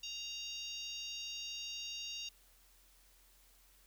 harmonic tone, 932.3 Hz, A#5, in tune, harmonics 3 / 4 / 5 / 6 / 7, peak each -45 / -47 / -49 / -51 / -52 dBFS, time 0.03-2.29 s, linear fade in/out 5 ms, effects added 43 Hz sine -67 dBFS peak until 3.86 s + white hiss -67 dBFS RMS until 3.86 s

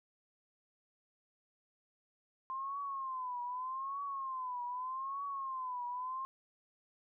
sine tone with vibrato, 1046 Hz, C6, 1 cent flat, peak -37 dBFS, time 2.5-6.25 s, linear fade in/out 0 ms, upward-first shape triangle, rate 0.82 Hz, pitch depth 140 cents each way, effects none

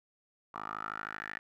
10% pulse tone with band-pass filter sweep, 53 Hz, G#1, 36 cents sharp, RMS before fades -41 dBFS, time 0.54-1.39 s, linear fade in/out 5 ms, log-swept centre 1100 to 1800 Hz, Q 6.2, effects none

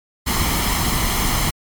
pink noise with comb filter, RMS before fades -19 dBFS, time 0.26-1.51 s, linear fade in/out 20 ms, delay 0.96 ms, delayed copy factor +0.55, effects MP3 96 kbps

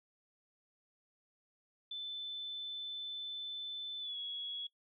sine tone with pitch glide, 3520 to 3349 Hz, A7 to G#7, 0 to +14 cents, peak -39 dBFS, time 1.91-4.67 s, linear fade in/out 5 ms, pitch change -86 cents, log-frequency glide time 4-4.17 s, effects noise-tail reverb RT60 0.1 s tail -19 dB re dry

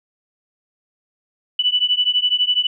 sine beating tone pair, 2965 / 2977 Hz, F#7 / F#7, +3 / +10 cents, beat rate 12 Hz, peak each -18 dBFS, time 1.59-2.67 s, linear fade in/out 5 ms, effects none

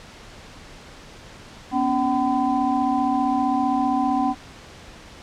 sine tone cluster, 245.5 / 280.8 / 762 / 1012 Hz, B3 / C#4 / G5 / B5, -10 / +22 / -49 / +42 cents, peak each -25 / -23 / -22 / -28 dBFS, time 1.71-4.35 s, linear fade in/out 50 ms, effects pink hiss -43 dBFS RMS until 5.22 s + low-pass 6000 Hz 12 dB/octave

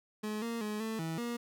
30% pulse tone with pitch steps, 212.9 / 231.9 / 211.3 / 221.9 / 162.5 / 237.5 Hz, G#3 / A#3 / G#3 / A3 / E3 / A#3, +43 / -9 / +30 / +15 / -24 / +33 cents, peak -32 dBFS, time 0.23-1.37 s, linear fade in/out 10 ms, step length 190 ms, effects none

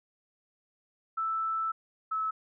sine tone pair in turn, 1320 / 1299.6 Hz, E6 / E6, +2 / -25 cents, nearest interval unison, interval 27 cents, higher first, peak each -28 dBFS, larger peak neither, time 1.17-1.72 / 2.11-2.31 s, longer first, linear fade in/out 10 ms, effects none

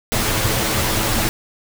pink noise with comb filter, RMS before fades -19 dBFS, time 0.12-1.29 s, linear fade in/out 0 ms, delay 9.2 ms, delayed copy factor +0.6, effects none

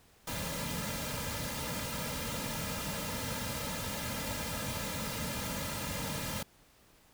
pink noise with comb filter, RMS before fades -37 dBFS, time 0.27-6.43 s, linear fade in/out 5 ms, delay 2.7 ms, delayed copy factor -0.9, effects pink hiss -63 dBFS RMS until 7.13 s

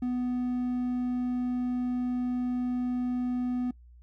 triangle tone, 248.2 Hz, B3, 9 cents sharp, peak -25 dBFS, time 0.02-3.71 s, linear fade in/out 5 ms, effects noise-tail reverb RT60 0.1 s tail -21 dB re dry + added 60 Hz sine -50 dBFS peak until 4.02 s

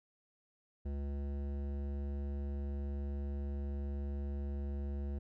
triangle tone with hard clipping, 70.5 Hz, C#2, 30 cents sharp, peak -38 dBFS, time 0.85-5.19 s, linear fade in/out 10 ms, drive 18 dB, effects none

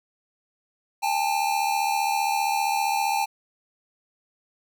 square tone pair together, 804.8 / 880 Hz, G5 / A5, +45 / 0 cents, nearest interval major second, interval 155 cents, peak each -25 / -26 dBFS, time 1.02-3.26 s, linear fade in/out 20 ms, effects none

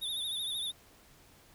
square tone with vibrato, 3610 Hz, A7, 44 cents sharp, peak -34 dBFS, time 0.01-0.72 s, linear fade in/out 20 ms, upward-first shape sine, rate 13 Hz, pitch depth 79 cents each way, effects pink hiss -60 dBFS RMS until 1.54 s

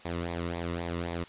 sawtooth tone with flanger, 85.5 Hz, F2, 36 cents flat, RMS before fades -34 dBFS, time 0.05-1.24 s, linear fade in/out 5 ms, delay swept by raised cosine 0.67 to 1.29 ms, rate 3.8 Hz, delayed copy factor -0.7, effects white hiss -52 dBFS RMS until 1.28 s + resampled to 8000 Hz

